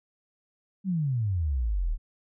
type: exponential sweep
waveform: sine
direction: down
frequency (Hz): 200 to 34.78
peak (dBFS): -24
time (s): 0.84-1.98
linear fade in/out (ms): 50
effects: none